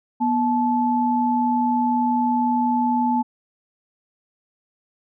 sine tone pair together, 243.4 / 869 Hz, B3 / A5, -25 / -22 cents, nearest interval octave + minor seventh, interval 2203 cents, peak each -20 dBFS, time 0.2-3.23 s, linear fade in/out 20 ms, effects none

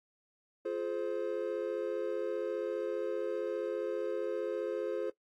triangle chord, F minor, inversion none, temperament equal with one note detuned, 349.2 / 424.3 / 523.3 Hz, F4 / Ab4 / C5, 0 / +37 / 0 cents, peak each -36 / -34 / -35 dBFS, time 0.65-5.1 s, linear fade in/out 5 ms, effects noise-tail reverb RT60 0.1 s tail -18 dB re dry + AAC 48 kbps

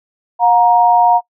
sine tone pair together, 717 / 938.7 Hz, F5 / A#5, +45 / +12 cents, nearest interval perfect fourth, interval 467 cents, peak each -10 dBFS, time 0.39-1.21 s, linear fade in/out 50 ms, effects noise-tail reverb RT60 0.1 s tail -23 dB re dry

